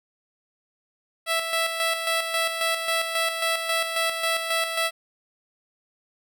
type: tone with tremolo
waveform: 10% pulse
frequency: 659.3 Hz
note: E5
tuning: in tune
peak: -13 dBFS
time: 1.26-4.91 s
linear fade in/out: 50 ms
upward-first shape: square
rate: 3.7 Hz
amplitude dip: 50%
effects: none